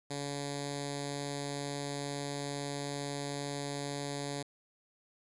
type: tone with notch filter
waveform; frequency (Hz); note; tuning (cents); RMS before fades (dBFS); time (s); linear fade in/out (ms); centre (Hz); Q
5% pulse; 142.2; C#3; +45; -38; 0.1-4.43; 10; 1300; 0.61
effects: resampled to 24000 Hz + 10-bit